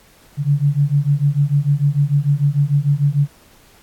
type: beating tone pair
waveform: sine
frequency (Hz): 140.1 / 146.8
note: C#3 / D3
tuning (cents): +19 / 0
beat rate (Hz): 6.7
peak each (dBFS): -16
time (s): 0.37-3.28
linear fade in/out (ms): 50
effects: pink hiss -50 dBFS RMS until 3.82 s + AAC 64 kbps